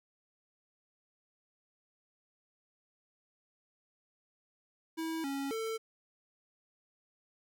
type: tone with pitch steps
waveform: square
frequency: 324.1 / 276.2 / 446.4 Hz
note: E4 / C#4 / A4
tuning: -29 / -6 / +25 cents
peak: -35 dBFS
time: 4.97-5.78 s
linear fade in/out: 20 ms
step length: 270 ms
effects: none